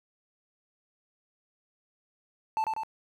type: tone with echo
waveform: triangle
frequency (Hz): 880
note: A5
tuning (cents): 0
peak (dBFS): -23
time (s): 2.57-2.64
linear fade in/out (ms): 0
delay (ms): 97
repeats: 2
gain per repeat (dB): -3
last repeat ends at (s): 2.834
effects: none